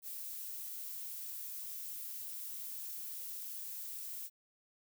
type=noise; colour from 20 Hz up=violet; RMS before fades=-44 dBFS; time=0.02-4.3 s; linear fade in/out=50 ms; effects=none